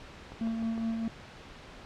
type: click train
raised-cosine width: 1 ms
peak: -30 dBFS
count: 4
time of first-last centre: 0.32-0.778 s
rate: 6.55 Hz
type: tone with tremolo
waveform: triangle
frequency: 226.3 Hz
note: A3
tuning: 49 cents sharp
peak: -26 dBFS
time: 0.41-1.08 s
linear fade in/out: 2 ms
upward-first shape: sine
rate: 4.8 Hz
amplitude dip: 35%
effects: pink hiss -48 dBFS RMS until 1.85 s + low-pass 4000 Hz 12 dB/octave